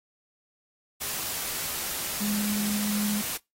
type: tone in noise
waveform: sine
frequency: 207.7 Hz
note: G#3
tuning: in tune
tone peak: -26 dBFS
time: 2.2-3.22 s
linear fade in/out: 20 ms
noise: white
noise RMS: -32 dBFS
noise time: 1-3.38 s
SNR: +3 dB
effects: noise-tail reverb RT60 0.2 s tail -24 dB re dry + AAC 48 kbps